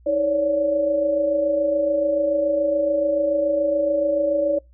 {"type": "tone cluster", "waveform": "sine", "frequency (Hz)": [318.1, 545, 572], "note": ["D#4", "C#5", "D5"], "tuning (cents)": [38, -29, -46], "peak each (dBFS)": [-27, -27, -18], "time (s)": [0.06, 4.59], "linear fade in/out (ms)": 10, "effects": ["noise-tail reverb RT60 0.2 s tail -25 dB re dry", "added 60 Hz sine -48 dBFS peak until 4.73 s"]}